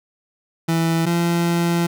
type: tone pair in turn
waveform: 30% pulse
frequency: 164.81 / 170.78 Hz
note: E3 / F3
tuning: 0 / -38 cents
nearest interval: minor second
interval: 62 cents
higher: second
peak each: -14 dBFS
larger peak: neither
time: 0.68-1.06 / 1.06-1.87 s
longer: second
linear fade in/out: 10 ms
effects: none